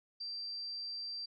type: tone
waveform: sine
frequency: 4699 Hz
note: D8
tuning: in tune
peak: -39 dBFS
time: 0.2-1.26 s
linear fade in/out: 10 ms
effects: none